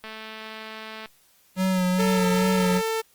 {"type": "click train", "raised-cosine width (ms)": 0.3, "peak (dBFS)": -22, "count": 224, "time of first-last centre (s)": [0.04, 1.058], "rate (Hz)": 219}
{"type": "tone with vibrato", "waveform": "square", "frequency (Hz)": 185, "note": "F#3", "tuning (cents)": 0, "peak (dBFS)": -21, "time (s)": [1.56, 2.82], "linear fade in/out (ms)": 50, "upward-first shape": "sine", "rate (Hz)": 2.4, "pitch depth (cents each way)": 32}
{"type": "tone", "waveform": "sawtooth", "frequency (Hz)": 446.1, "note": "A4", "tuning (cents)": 24, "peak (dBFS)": -20, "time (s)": [1.98, 3.02], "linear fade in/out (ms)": 20}
{"effects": ["white hiss -60 dBFS RMS until 3.14 s", "Opus 32 kbps"]}